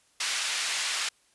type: band-pass noise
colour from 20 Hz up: pink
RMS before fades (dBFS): -30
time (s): 0.2-1.09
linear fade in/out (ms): 5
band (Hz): 1900 to 8100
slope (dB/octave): 12
effects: white hiss -65 dBFS RMS until 1.34 s + resampled to 24000 Hz